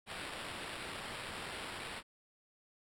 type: noise with sample-and-hold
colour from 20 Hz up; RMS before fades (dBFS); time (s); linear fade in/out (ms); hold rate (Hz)
white; -44; 0.06-2.03; 50; 6300
effects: low-pass 11000 Hz 12 dB/octave